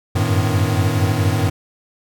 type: tone cluster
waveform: square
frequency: 93.2 / 97.7 / 110.1 / 153.5 / 251.6 Hz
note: F#2 / G2 / A2 / D#3 / B3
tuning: +13 / -5 / +2 / -23 / +32 cents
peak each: -23 / -21 / -20 / -24 / -28 dBFS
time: 0.15-1.5 s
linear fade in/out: 10 ms
effects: none